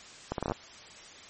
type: accelerating click train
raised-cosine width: 1 ms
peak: -16 dBFS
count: 8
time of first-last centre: 0.32-0.519 s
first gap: 62 ms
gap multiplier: 0.72
effects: white hiss -49 dBFS RMS until 1.29 s + MP3 32 kbps